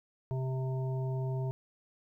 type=harmonic tone; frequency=130.81 Hz; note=C3; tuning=in tune; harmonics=1 / 3 / 5 / 7; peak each=-31 / -41 / -45 / -48 dBFS; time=0.31-1.51 s; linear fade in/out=0 ms; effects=12-bit